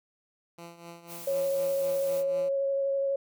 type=tone with tremolo; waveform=10% pulse; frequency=170 Hz; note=F3; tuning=46 cents flat; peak=-33 dBFS; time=0.58-2.49 s; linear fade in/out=5 ms; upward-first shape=triangle; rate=4 Hz; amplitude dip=75%
type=noise; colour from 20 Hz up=blue; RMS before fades=-43 dBFS; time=1.07-2.24 s; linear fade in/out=50 ms
type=tone with vibrato; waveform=sine; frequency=550 Hz; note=C#5; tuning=14 cents flat; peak=-25 dBFS; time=1.27-3.16 s; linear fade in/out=5 ms; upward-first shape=sine; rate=12 Hz; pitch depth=11 cents each way
effects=none